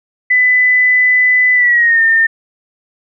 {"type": "tone with pitch glide", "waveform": "sine", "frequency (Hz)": [2000, 1812.9], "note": ["B6", "A#6"], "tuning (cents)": [21, -49], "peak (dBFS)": -7, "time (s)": [0.3, 2.27], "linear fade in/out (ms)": 10, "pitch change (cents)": -170, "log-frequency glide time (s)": [1.54, 2.02], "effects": []}